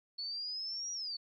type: exponential two-way sweep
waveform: sine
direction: up then down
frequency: 4400 to 5780 to 4400 Hz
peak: -37 dBFS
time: 0.18-1.17 s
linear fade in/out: 10 ms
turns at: 0.92 s
effects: 13-bit